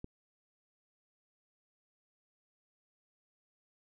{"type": "click", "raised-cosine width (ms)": 3, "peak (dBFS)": -29, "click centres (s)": 0.044, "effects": []}